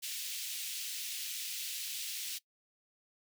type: high-pass noise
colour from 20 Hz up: pink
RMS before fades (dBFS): -40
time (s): 0.02-2.39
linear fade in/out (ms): 20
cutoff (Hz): 2700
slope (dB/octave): 24
effects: noise-tail reverb RT60 0.1 s tail -21 dB re dry